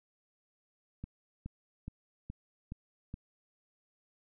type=click train; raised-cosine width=5 ms; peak=-28 dBFS; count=6; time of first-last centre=1.04-3.141 s; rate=2.38 Hz; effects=none